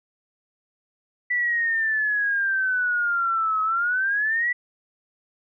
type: exponential two-way sweep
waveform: sine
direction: down then up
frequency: 1975.5 to 1276 to 1975.5 Hz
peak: -20 dBFS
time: 1.3-4.53 s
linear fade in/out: 10 ms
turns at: 3.62 s
effects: none